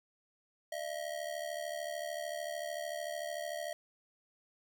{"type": "ring-modulated tone", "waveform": "square", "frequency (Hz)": 639, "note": "D#5", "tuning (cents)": 46, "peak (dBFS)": -35, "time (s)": [0.72, 3.73], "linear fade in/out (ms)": 0, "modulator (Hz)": 36.7, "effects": []}